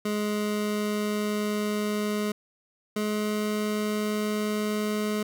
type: tone pair in turn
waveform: 25% pulse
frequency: 209.6 / 211.4 Hz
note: G#3 / G#3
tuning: +16 / +31 cents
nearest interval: unison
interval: 15 cents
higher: second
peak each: -22 dBFS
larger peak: neither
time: 0.05-2.32 / 2.96-5.23 s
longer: neither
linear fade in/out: 5 ms
effects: none